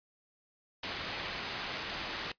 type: low-pass noise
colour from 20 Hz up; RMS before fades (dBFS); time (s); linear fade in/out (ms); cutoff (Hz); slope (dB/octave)
white; -39; 0.83-2.32; 5; 3900; 12
effects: noise-tail reverb RT60 0.1 s tail -19 dB re dry + resampled to 11025 Hz